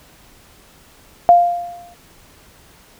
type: tone with exponential decay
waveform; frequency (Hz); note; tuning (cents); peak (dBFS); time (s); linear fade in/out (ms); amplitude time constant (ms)
sine; 698.5; F5; 0; -3; 1.29-1.94; 0; 140
effects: pink hiss -48 dBFS RMS until 2.99 s